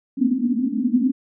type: band-pass noise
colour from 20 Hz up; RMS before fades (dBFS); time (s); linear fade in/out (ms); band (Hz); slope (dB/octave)
pink; -20; 0.17-1.12; 20; 230 to 270; 96
effects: none